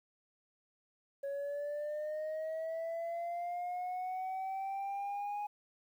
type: linear sweep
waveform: sine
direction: up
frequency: 554.4 to 830.6 Hz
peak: -33 dBFS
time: 1.23-5.47 s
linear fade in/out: 10 ms
effects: tanh soft clip ceiling -35 dBFS + 11-bit